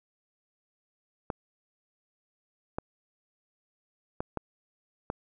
clicks, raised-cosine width 1 ms, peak -17 dBFS, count 5, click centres 1.302 / 2.785 / 4.205 / 4.373 / 5.101 s, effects none

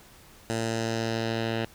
10% pulse tone with low-pass filter sweep, 113.6 Hz, A#2, 44 cents flat, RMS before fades -29 dBFS, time 0.5-1.65 s, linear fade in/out 0 ms, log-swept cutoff 8700 to 3200 Hz, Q 1.6, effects pink hiss -53 dBFS RMS until 1.74 s

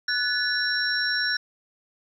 sine tone cluster, 1485 / 1715 / 3974 / 5520 Hz, F#6 / A6 / B7 / F8, +6 / -45 / +10 / -21 cents, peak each -27 / -27 / -33 / -27 dBFS, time 0.08-1.37 s, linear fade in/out 5 ms, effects 9-bit

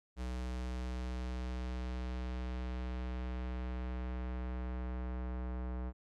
square tone with low-pass filter sweep, 62.3 Hz, B1, 16 cents sharp, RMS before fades -39 dBFS, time 0.16-5.93 s, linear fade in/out 50 ms, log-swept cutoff 8400 to 1300 Hz, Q 0.79, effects none

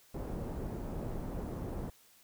pink low-pass noise, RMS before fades -39 dBFS, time 0.14-1.9 s, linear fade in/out 5 ms, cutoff 600 Hz, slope 12 dB/octave, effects white hiss -63 dBFS RMS until 2.23 s

